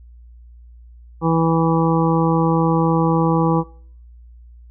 harmonic tone, 163.9 Hz, E3, 10 cents flat, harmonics 1 / 2 / 3 / 5 / 6 / 7, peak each -17 / -20 / -22 / -24 / -25 / -25 dBFS, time 1.21-3.64 s, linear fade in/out 50 ms, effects noise-tail reverb RT60 0.6 s tail -24 dB re dry + added 59 Hz sine -40 dBFS peak until 4.7 s

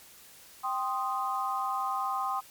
sine chord, C minor, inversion second, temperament equal, 784 / 1046.5 / 1244.5 Hz, G5 / C6 / Eb6, 0 / 0 / 0 cents, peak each -33 / -32 / -33 dBFS, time 0.63-2.41 s, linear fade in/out 20 ms, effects white hiss -53 dBFS RMS until 2.5 s + MP3 96 kbps

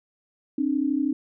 sine tone pair together, 267.3 / 300 Hz, C4 / D4, +37 / +37 cents, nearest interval major second, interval 200 cents, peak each -24 dBFS, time 0.58-1.13 s, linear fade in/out 5 ms, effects none

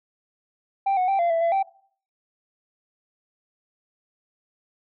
sine tone with pitch steps, 785 / 735 / 782 / 687 / 663 / 674 / 778 Hz, G5 / F#5 / G5 / F5 / E5 / E5 / G5, +2 / -12 / -4 / -29 / +10 / +38 / -13 cents, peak -16 dBFS, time 0.86-1.63 s, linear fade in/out 10 ms, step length 110 ms, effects noise-tail reverb RT60 0.5 s tail -20 dB re dry + tanh soft clip ceiling -18 dBFS

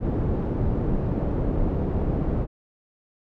pink low-pass noise, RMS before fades -24 dBFS, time 0-2.47 s, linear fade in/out 50 ms, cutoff 450 Hz, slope 12 dB/octave, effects none

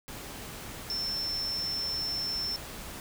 sine tone in noise, 5360 Hz, E8, 28 cents sharp, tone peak -30 dBFS, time 0.9-2.56 s, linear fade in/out 0 ms, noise pink, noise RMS -42 dBFS, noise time 0.08-3 s, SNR +9 dB, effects none

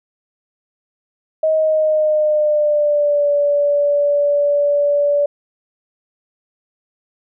sine tone with pitch glide, 630 to 577.7 Hz, D#5 to D5, +21 to -29 cents, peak -12 dBFS, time 1.43-5.26 s, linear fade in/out 5 ms, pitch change -150 cents, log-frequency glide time 1.55-3.3 s, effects none

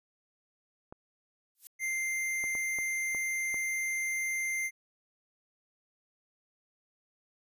clicks, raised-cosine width 1 ms, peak -31 dBFS, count 6, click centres 0.925 / 2.44 / 2.552 / 2.787 / 3.148 / 3.543 s
violet noise with exponential growth, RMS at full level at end -40 dBFS, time 1.55-1.67 s, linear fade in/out 0 ms, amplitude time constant 26 ms
square tone, 2093 Hz, C7, in tune, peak -31 dBFS, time 1.79-4.71 s, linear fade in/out 50 ms
effects resampled to 32000 Hz

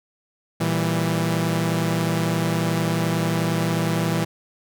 sawtooth chord, E diminished, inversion second, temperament equal, 116.54 / 164.81 / 196 Hz, Bb2 / E3 / G3, 0 / 0 / 0 cents, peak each -22 / -18 / -24 dBFS, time 0.6-4.25 s, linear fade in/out 10 ms, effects none

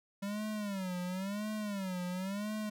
square tone with vibrato, 196 Hz, G3, in tune, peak -36 dBFS, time 0.22-2.7 s, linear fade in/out 10 ms, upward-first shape sine, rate 0.96 Hz, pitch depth 160 cents each way, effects none

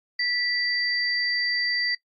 sine tone pair together, 1963 / 4669 Hz, B6 / D8, -11 / -11 cents, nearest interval octave + minor third, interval 1500 cents, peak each -25 / -26 dBFS, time 0.19-1.95 s, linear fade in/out 5 ms, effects noise-tail reverb RT60 0.1 s tail -20 dB re dry + Opus 48 kbps

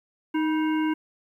harmonic tone with a mistuned harmonic, 311.1 Hz, D#4, in tune, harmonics 1 / 3 / 5 / 7 / 9, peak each -22 / -32 / -36 / -39 / -41 dBFS, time 0.34-0.94 s, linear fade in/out 10 ms, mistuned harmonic 3, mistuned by +68 cents, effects 10-bit

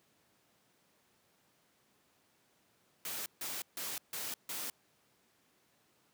white noise bursts, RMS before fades -40 dBFS, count 5, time 3.05-4.7 s, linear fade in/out 2 ms, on 210 ms, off 150 ms, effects pink hiss -71 dBFS RMS until 6.13 s + high-pass 150 Hz 12 dB/octave

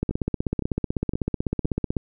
two click trains, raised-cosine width 3 ms, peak -15 / -10 dBFS, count 4 / 32, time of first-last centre 0.11-1.648 / 0.03-1.968 s, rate 1.95 / 16 Hz, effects none

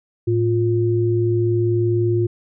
sine tone pair together, 110.72 / 351.5 Hz, A2 / F4, +11 / +11 cents, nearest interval octave + minor sixth, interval 2000 cents, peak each -18 dBFS, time 0.27-2.27 s, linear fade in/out 10 ms, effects none

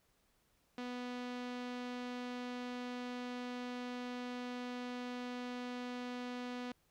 sawtooth tone with low-pass filter, 246.9 Hz, B3, in tune, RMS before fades -43 dBFS, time 0.78-6.72 s, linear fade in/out 2 ms, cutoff 4100 Hz, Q 1.1, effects pink hiss -75 dBFS RMS until 6.9 s

